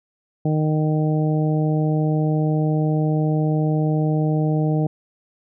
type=harmonic tone; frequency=154.3 Hz; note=D#3; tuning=14 cents flat; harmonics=1 / 2 / 3 / 4 / 5; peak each=-18 / -24 / -28 / -30 / -32 dBFS; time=0.45-4.87 s; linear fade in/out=5 ms; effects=none